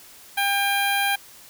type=tone with notch filter; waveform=10% pulse; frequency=800 Hz; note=G5; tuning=35 cents sharp; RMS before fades=-22 dBFS; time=0.37-1.16 s; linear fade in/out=10 ms; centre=5300 Hz; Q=0.86; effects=white hiss -47 dBFS RMS until 1.49 s